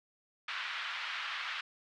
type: band-pass noise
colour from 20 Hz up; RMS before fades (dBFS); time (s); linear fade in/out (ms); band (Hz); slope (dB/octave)
pink; -39; 0.48-1.61; 5; 1200 to 3600; 24
effects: none